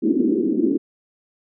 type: band-pass noise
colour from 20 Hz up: pink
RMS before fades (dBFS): -19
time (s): 0.02-0.78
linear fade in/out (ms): 20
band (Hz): 230 to 370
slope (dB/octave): 48
effects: none